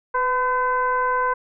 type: tone with frequency modulation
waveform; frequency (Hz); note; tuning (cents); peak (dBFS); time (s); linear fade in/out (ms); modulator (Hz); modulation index
sine; 1013; B5; +44; -18; 0.14-1.34; 10; 514; 0.9
effects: none